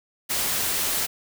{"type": "noise", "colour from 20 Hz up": "white", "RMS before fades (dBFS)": -25, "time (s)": [0.29, 1.07], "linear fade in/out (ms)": 20, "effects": []}